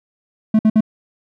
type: tone bursts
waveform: triangle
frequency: 217.6 Hz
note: A3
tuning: 19 cents flat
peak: -7 dBFS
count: 3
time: 0.54-0.807 s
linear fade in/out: 5 ms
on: 51 ms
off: 57 ms
effects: none